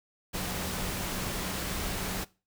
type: tone in noise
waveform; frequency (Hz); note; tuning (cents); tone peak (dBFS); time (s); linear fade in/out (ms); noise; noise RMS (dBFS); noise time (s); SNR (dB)
sine; 185; F#3; 0; -39; 0.33-2.25; 20; pink; -34; 0.33-2.25; -8
effects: noise-tail reverb RT60 0.3 s tail -20 dB re dry